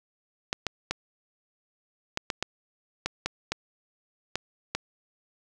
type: clicks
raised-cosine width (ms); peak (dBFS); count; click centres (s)
0.2; -10; 11; 0.529 / 0.667 / 0.91 / 2.174 / 2.302 / 2.426 / 3.06 / 3.26 / 3.52 / 4.356 / 4.75
effects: none